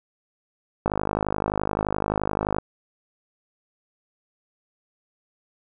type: click train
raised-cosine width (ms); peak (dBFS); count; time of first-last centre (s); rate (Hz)
1; -9; 90; 0.86-2.585; 51.6
effects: none